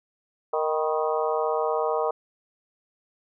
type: harmonic tone with a mistuned harmonic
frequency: 155.56 Hz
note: D#3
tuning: in tune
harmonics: 3 / 4 / 5 / 6 / 7 / 8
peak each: -26 / -28 / -30 / -32 / -33 / -34 dBFS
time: 0.53-2.11 s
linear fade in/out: 5 ms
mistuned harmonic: 6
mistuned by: +70 cents
effects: none